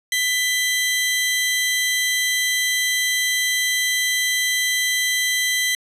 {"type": "tone pair together", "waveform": "sawtooth", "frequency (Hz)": [1995, 3170], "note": ["B6", "G7"], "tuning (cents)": [17, 19], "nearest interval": "minor sixth", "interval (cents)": 802, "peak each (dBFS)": [-16, -21], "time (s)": [0.12, 5.75], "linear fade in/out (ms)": 2, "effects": ["resampled to 32000 Hz"]}